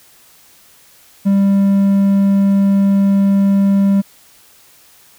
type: tone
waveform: triangle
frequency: 197.5 Hz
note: G3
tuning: 13 cents sharp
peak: -7 dBFS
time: 1.25-4.02 s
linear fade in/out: 20 ms
effects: white hiss -47 dBFS RMS until 5.18 s